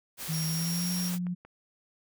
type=noise; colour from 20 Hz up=white; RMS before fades=-38 dBFS; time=0.17-1.19 s; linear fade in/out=50 ms
type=tone with pitch glide; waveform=sine; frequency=159.6 to 178.11 Hz; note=D#3 to F3; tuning=+44 to +34 cents; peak=-29 dBFS; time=0.28-1.35 s; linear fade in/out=20 ms; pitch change=+190 cents; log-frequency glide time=0.47-0.9 s
type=tone; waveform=sawtooth; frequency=5588 Hz; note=F8; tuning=in tune; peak=-32 dBFS; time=0.32-1.1 s; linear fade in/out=20 ms
type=clicks; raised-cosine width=0.5 ms; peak=-36 / -28 / -32 / -36 dBFS; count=4; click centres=0.923 / 1.138 / 1.268 / 1.45 s
effects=none